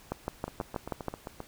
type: two click trains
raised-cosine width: 1 ms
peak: -17 / -23 dBFS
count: 7 / 8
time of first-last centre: 0.12-1.083 / 0.48-1.403 s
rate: 6.23 / 7.58 Hz
effects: pink hiss -55 dBFS RMS until 1.47 s